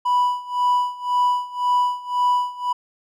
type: tone with tremolo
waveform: triangle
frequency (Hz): 986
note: B5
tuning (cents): -3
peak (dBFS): -12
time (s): 0.05-2.73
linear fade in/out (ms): 10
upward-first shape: sine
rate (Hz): 1.9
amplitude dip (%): 90
effects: tanh soft clip ceiling -8 dBFS